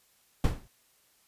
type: noise with exponential decay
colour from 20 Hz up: brown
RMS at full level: -21 dBFS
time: 0.44-0.68 s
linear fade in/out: 2 ms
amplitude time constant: 52 ms
effects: white hiss -66 dBFS RMS until 1.27 s + resampled to 32000 Hz